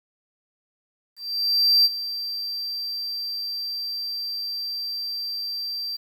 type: tone with ADSR envelope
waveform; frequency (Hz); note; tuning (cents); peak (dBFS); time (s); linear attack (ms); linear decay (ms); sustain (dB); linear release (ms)
triangle; 4699; D8; 0; -12; 1.16-5.97; 690; 34; -14; 15
effects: 9-bit